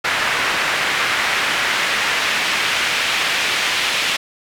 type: noise with band-pass filter sweep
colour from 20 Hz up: pink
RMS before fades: -19 dBFS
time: 0.04-4.17 s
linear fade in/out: 10 ms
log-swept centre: 1800 to 2700 Hz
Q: 1.2
effects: none